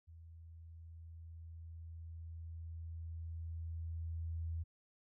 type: tone with level ramp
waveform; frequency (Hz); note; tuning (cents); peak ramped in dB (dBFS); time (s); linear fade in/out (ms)
sine; 82.3; E2; -2; -53 to -37; 0.07-4.64; 20
effects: none